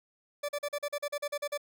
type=tone bursts; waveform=40% pulse; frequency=582 Hz; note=D5; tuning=16 cents flat; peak=-30 dBFS; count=12; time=0.43-1.577 s; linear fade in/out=10 ms; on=58 ms; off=41 ms; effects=none